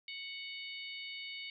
harmonic tone, 740 Hz, F#5, in tune, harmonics 3 / 4 / 5 / 6, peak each -45 / -47 / -49 / -51 dBFS, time 0.08-1.5 s, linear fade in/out 2 ms, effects none

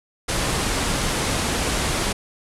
pink low-pass noise, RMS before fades -23 dBFS, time 0.28-2.13 s, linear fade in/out 10 ms, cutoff 11000 Hz, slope 48 dB/octave, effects none

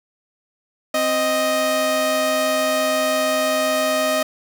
sawtooth tone pair together, 261.6 / 623.3 Hz, C4 / D#5, 0 / +3 cents, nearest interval octave + minor third, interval 1503 cents, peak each -22 / -14 dBFS, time 0.94-4.23 s, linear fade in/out 5 ms, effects none

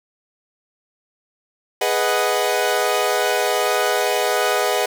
sawtooth chord, G# minor seventh, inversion none, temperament equal, 415.3 / 493.9 / 622.3 / 740 Hz, G#4 / B4 / D#5 / F#5, 0 / 0 / 0 / 0 cents, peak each -19 dBFS, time 1.81-4.86 s, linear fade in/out 5 ms, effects none

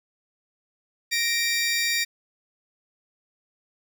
20% pulse tone pair together, 1864.7 / 2349 Hz, A#6 / D7, 0 / 0 cents, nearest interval major third, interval 400 cents, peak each -20 dBFS, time 1.11-2.05 s, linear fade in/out 20 ms, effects none

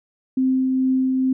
sine tone with tremolo, 260.6 Hz, C4, 7 cents flat, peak -15 dBFS, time 0.37-1.33 s, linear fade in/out 5 ms, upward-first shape triangle, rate 2.3 Hz, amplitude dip 25%, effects none

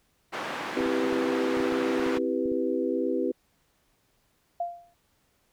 white band-pass noise, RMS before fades -34 dBFS, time 0.32-2.19 s, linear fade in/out 20 ms, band 230 to 1600 Hz, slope 12 dB/octave
sine chord, C major seventh, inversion none, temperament equal, 261.6 / 329.6 / 392 / 493.9 Hz, C4 / E4 / G4 / B4, 0 / 0 / 0 / 0 cents, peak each -30 dBFS, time 0.76-3.32 s, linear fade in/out 10 ms
clicks, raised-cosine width 3 ms, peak -31 dBFS, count 11, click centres 0.807 / 0.861 / 1.127 / 1.571 / 1.603 / 1.724 / 1.997 / 2.065 / 2.173 / 2.458 / 2.518 s
sine tone with exponential decay, 694 Hz, F5, 11 cents flat, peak -24 dBFS, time 4.6-4.94 s, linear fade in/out 5 ms, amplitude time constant 72 ms
effects pink hiss -69 dBFS RMS until 5.52 s

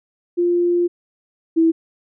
sine tone pair in turn, 349.2 / 327.2 Hz, F4 / E4, 0 / -13 cents, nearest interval minor second, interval 113 cents, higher first, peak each -14 / -11 dBFS, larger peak second, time 0.37-0.88 / 1.56-1.72 s, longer first, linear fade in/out 20 ms, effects none

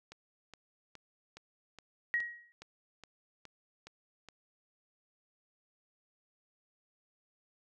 click train, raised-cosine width 0.2 ms, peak -32 dBFS, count 11, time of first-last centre 0.12-4.287 s, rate 2.4 Hz
sine tone with exponential decay, 1898 Hz, A#6, 31 cents sharp, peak -26 dBFS, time 2.14-2.52 s, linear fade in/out 0 ms, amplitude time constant 82 ms
effects none

